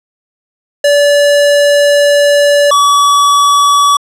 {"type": "tone pair in turn", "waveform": "square", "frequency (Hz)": [577, 1141.4], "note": ["D5", "D6"], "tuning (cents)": [-31, -50], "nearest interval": "octave", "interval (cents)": 1181, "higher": "second", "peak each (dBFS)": -6, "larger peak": "neither", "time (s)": [[0.84, 2.71], [2.71, 3.97]], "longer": "first", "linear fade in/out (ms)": 5, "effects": ["low-pass 10000 Hz 12 dB/octave"]}